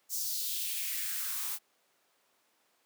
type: noise with high-pass filter sweep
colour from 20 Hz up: blue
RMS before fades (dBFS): -35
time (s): 0.09-1.59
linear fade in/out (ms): 50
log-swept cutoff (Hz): 6200 to 820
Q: 2.4
effects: pink hiss -71 dBFS RMS until 2.85 s + high-pass 400 Hz 12 dB/octave